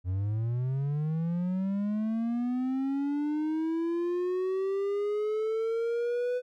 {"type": "linear sweep", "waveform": "triangle", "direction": "up", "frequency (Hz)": [88.6, 500], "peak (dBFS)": -25, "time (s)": [0.04, 6.42], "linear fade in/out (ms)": 50, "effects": []}